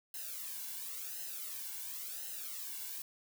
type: noise with flanger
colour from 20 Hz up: blue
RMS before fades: -43 dBFS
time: 0.14-3.02 s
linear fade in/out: 2 ms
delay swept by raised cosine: 0.86 to 1.61 ms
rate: 0.94 Hz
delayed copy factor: -0.85
effects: none